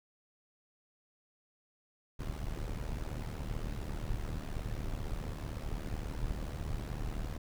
brown noise with amplitude modulation, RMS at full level -34 dBFS, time 2.19-7.38 s, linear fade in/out 10 ms, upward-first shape sine, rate 75.8 Hz, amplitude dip 80%, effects none

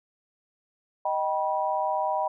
sine chord, Eb augmented, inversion none, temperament just, 622.3 / 777.8 / 972.3 Hz, Eb5 / G5 / B5, 0 / -14 / -27 cents, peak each -29 / -28 / -28 dBFS, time 1.05-2.28 s, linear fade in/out 5 ms, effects none

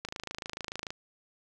click train, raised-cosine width 0.2 ms, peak -19 dBFS, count 24, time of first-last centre 0.05-0.905 s, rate 26.9 Hz, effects none

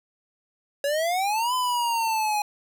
square exponential two-way sweep, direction up then down, 556 to 1018 to 828 Hz, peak -23 dBFS, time 0.84-2.42 s, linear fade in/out 2 ms, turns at 1.54 s, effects none

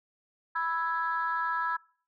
sine chord, E major, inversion second, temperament equal, 987.8 / 1318.5 / 1661.2 Hz, B5 / E6 / G#6, 0 / 0 / 0 cents, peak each -31 / -31 / -32 dBFS, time 0.55-1.77 s, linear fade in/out 10 ms, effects noise-tail reverb RT60 0.5 s tail -25 dB re dry + tanh soft clip ceiling -19 dBFS

